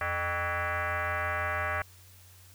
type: tone with frequency modulation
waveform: sine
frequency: 262 Hz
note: C4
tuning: 2 cents sharp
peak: -28 dBFS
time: 0.01-1.82 s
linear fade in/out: 2 ms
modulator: 348 Hz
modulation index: 5.4
effects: added 92 Hz sine -54 dBFS peak until 2.54 s + white hiss -57 dBFS RMS until 2.54 s